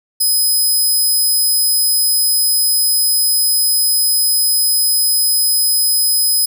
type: tone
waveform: 5% pulse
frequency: 5040 Hz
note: D#8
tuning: 21 cents sharp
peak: -6 dBFS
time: 0.2-6.46 s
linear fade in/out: 10 ms
effects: none